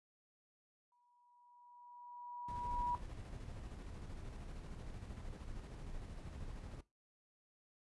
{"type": "tone with exponential growth", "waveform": "sine", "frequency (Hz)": 969, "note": "B5", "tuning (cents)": -33, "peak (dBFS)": -34, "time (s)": [0.92, 2.95], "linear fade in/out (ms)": 1, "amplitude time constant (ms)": 440}
{"type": "noise with tremolo", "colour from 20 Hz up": "brown", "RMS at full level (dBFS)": -47, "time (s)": [2.48, 6.81], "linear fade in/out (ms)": 5, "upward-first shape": "square", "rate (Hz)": 13, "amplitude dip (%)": 30}
{"effects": ["noise-tail reverb RT60 0.2 s tail -17 dB re dry", "resampled to 24000 Hz"]}